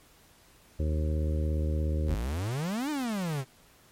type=harmonic tone; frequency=77 Hz; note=D#2; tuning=17 cents flat; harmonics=1 / 2 / 3 / 4 / 5 / 6 / 7; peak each=-26 / -36 / -40 / -39 / -42 / -44 / -41 dBFS; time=0.79-2.15 s; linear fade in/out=10 ms
type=exponential two-way sweep; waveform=45% pulse; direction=up then down; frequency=40.03 to 311.1 to 125.7 Hz; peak=-29 dBFS; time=2.06-3.45 s; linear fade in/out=50 ms; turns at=2.9 s
effects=pink hiss -59 dBFS RMS until 3.91 s + MP3 64 kbps